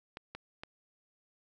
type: clicks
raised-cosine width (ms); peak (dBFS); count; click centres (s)
0.3; -26; 3; 0.171 / 0.35 / 0.635
effects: none